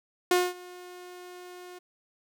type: tone with ADSR envelope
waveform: sawtooth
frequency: 359.4 Hz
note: F4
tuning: 50 cents sharp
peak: -15 dBFS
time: 0.31-1.79 s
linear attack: 3 ms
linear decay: 220 ms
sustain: -24 dB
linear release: 11 ms
effects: none